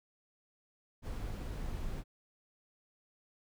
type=noise; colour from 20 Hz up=brown; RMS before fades=-39 dBFS; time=1.02-2.04 s; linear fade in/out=50 ms; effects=none